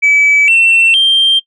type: tone with pitch steps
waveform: sine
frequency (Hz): 2294 / 2697 / 3170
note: D7 / E7 / G7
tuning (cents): -41 / +39 / +19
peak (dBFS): -4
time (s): 0.02-1.4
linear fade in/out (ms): 20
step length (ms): 460
effects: noise-tail reverb RT60 0.1 s tail -22 dB re dry + tanh soft clip ceiling -3 dBFS